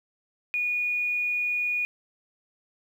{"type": "tone", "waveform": "sine", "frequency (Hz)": 2453, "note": "D#7", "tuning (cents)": -25, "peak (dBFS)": -24, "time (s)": [0.54, 1.85], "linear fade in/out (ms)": 0, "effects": ["9-bit"]}